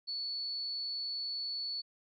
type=tone; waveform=sine; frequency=4435 Hz; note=C#8; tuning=in tune; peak=-35 dBFS; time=0.07-1.82 s; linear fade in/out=20 ms; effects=none